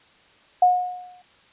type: tone with exponential decay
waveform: sine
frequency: 724 Hz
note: F#5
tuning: 38 cents flat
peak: -10 dBFS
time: 0.62-1.22 s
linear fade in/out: 5 ms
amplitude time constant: 130 ms
effects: white hiss -55 dBFS RMS until 1.52 s + resampled to 8000 Hz